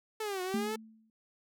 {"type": "linear two-way sweep", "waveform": "sawtooth", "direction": "down then up", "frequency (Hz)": [443.7, 361.1, 443.7], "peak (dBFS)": -30, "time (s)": [0.2, 0.76], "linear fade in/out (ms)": 5, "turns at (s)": 0.42}
{"type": "tone with exponential decay", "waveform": "sine", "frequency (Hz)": 220.7, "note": "A3", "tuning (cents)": 5, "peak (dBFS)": -28, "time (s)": [0.54, 1.1], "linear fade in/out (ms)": 2, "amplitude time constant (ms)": 120}
{"effects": []}